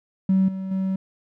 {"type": "tone with level steps", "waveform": "triangle", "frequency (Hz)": 190.4, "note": "F#3", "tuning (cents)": 50, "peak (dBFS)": [-12, -25, -19], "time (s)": [0.29, 0.96], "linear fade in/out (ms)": 5, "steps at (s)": [0.48, 0.71], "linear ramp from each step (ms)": 5, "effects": ["tanh soft clip ceiling -12 dBFS"]}